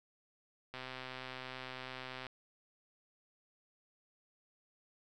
click train, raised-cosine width 0.3 ms, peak -28 dBFS, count 198, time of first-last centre 0.74-2.267 s, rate 129 Hz, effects none

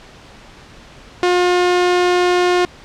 sawtooth tone, 357.4 Hz, F4, 40 cents sharp, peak -8 dBFS, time 1.23-2.65 s, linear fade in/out 0 ms, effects pink hiss -41 dBFS RMS until 2.84 s + low-pass 5000 Hz 12 dB/octave

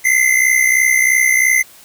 square tone pair together, 2030 / 2093 Hz, B6 / C7, +47 / 0 cents, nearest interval minor second, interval 53 cents, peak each -14 dBFS, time 0.04-1.63 s, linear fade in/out 20 ms, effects white hiss -43 dBFS RMS until 1.84 s

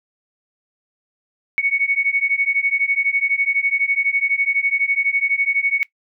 sine beating tone pair, 2217 / 2229 Hz, C#7 / C#7, 0 / +9 cents, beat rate 12 Hz, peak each -19 dBFS, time 1.58-5.83 s, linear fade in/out 0 ms, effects noise-tail reverb RT60 0.1 s tail -21 dB re dry

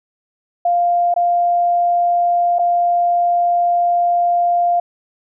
sine tone with dropouts, 698.5 Hz, F5, in tune, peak -12 dBFS, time 0.65-4.8 s, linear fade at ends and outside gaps 5 ms, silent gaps 1.141-1.162 / 2.586-2.592 s, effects none

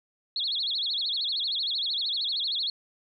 sine tone with vibrato, 3795 Hz, A#7, 30 cents sharp, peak -26 dBFS, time 0.36-2.7 s, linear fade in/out 2 ms, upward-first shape sine, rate 13 Hz, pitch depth 260 cents each way, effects none

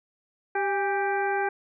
harmonic tone with a mistuned harmonic, 392 Hz, G4, in tune, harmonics 1 / 2 / 3 / 4 / 5 / 6, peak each -28 / -27 / -40 / -30 / -39 / -39 dBFS, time 0.55-1.49 s, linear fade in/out 5 ms, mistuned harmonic 2, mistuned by +54 cents, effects none

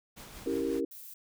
pink noise with tremolo, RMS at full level -46 dBFS, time 0.16-0.81 s, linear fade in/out 20 ms, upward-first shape triangle, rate 5.6 Hz, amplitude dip 40%
sine chord, C# diminished seventh, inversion none, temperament equal, 277.2 / 329.6 / 392 / 466.2 Hz, C#4 / E4 / G4 / Bb4, 0 / 0 / 0 / 0 cents, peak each -34 dBFS, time 0.46-0.85 s, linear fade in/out 5 ms
violet noise, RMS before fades -47 dBFS, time 0.91-1.14 s, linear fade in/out 5 ms
effects none

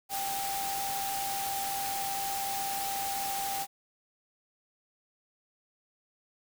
sine tone in noise, 789 Hz, G5, 11 cents sharp, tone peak -33 dBFS, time 0.09-3.67 s, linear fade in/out 50 ms, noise white, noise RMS -36 dBFS, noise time 0.09-3.67 s, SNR 0 dB, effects none

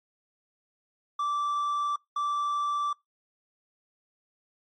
triangle tone pair in turn, 1167 / 1167 Hz, D6 / D6, -11 / -11 cents, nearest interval unison, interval 0 cents, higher neither, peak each -24 dBFS, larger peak neither, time 1.19-1.96 / 2.16-2.93 s, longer neither, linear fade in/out 5 ms, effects noise-tail reverb RT60 0.2 s tail -24 dB re dry + MP3 32 kbps

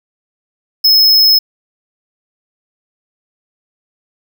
square tone, 5180 Hz, E8, 31 cents flat, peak -6 dBFS, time 0.84-1.39 s, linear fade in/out 10 ms, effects none

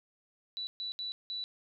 sine tone bursts at uneven times, 3954 Hz, B7, 1 cent sharp, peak -35 dBFS, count 4, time 0.57-0.67 / 0.8-0.92 / 0.99-1.12 / 1.3-1.44 s, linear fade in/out 0 ms, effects none

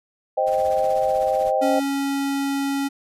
sine chord, C minor, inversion none, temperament equal, 523.3 / 622.3 / 784 Hz, C5 / Eb5 / G5, 0 / 0 / 0 cents, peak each -22 dBFS, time 0.37-1.8 s, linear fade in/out 10 ms
pink noise with tremolo, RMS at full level -39 dBFS, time 0.46-1.52 s, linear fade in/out 20 ms, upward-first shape triangle, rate 16 Hz, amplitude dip 65%
square tone, 277.2 Hz, C#4, in tune, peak -22 dBFS, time 1.61-2.89 s, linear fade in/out 20 ms
effects resampled to 32000 Hz

